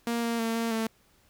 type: tone with pitch steps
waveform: sawtooth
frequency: 234.2 / 232.5 / 227.1 / 229.6 / 223.4 Hz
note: A#3 / A#3 / A#3 / A#3 / A3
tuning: +8 / -4 / -45 / -26 / +27 cents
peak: -23 dBFS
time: 0.07-0.87 s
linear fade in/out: 2 ms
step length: 160 ms
effects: pink hiss -64 dBFS RMS until 1.29 s